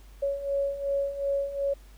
sine beating tone pair, 556 / 558.7 Hz, C#5 / C#5, +5 / +13 cents, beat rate 2.7 Hz, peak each -32 / -27 dBFS, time 0.22-1.74 s, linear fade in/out 10 ms, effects added 49 Hz sine -47 dBFS peak until 1.97 s + pink hiss -59 dBFS RMS until 1.97 s

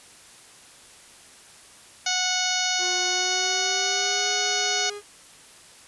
harmonic tone, 735 Hz, F#5, 12 cents flat, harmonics 1 / 2 / 3 / 4 / 5 / 6 / 7 / 8 / 9, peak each -31 / -31 / -31 / -31 / -31 / -31 / -31 / -31 / -31 dBFS, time 2.06-4.9 s, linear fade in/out 5 ms
45% pulse tone with pitch glide, 360 to 411.1 Hz, F#4 to G#4, -47 to -18 cents, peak -34 dBFS, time 2.78-5.02 s, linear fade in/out 50 ms, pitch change +229 cents, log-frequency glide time 3.08-4.3 s
effects white hiss -49 dBFS RMS until 5.87 s + resampled to 24000 Hz

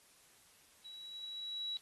sine tone with level ramp, 3900 Hz, B7, 23 cents flat, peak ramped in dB -49 to -36 dBFS, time 0.85-1.77 s, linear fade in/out 0 ms, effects white hiss -65 dBFS RMS until 1.81 s + AAC 32 kbps

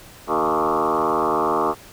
sine tone with frequency modulation, 770 Hz, G5, 31 cents flat, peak -17 dBFS, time 0.27-1.75 s, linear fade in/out 50 ms, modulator 78.9 Hz, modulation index 6, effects pink hiss -44 dBFS RMS until 1.92 s

